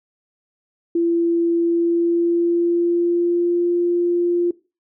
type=tone with pitch glide; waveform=sine; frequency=338.5 to 348.2 Hz; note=E4 to F4; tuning=+46 to -5 cents; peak=-15 dBFS; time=0.95-4.51 s; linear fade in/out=5 ms; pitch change=+49 cents; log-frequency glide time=1.59-3.69 s; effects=noise-tail reverb RT60 0.3 s tail -20 dB re dry